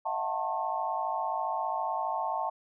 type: tone cluster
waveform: sine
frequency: 638 / 690 / 745 / 889 / 1079 Hz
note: D#5 / F5 / F#5 / A5 / C#6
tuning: +43 / -21 / +12 / +18 / -47 cents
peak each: -38 / -39 / -35 / -32 / -36 dBFS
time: 0.05-2.5 s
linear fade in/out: 10 ms
effects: none